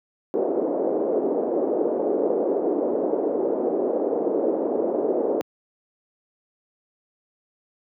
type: band-pass noise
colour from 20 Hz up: pink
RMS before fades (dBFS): -23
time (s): 0.34-5.41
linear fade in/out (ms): 0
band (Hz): 320 to 550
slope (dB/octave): 24
effects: high-pass 200 Hz 12 dB/octave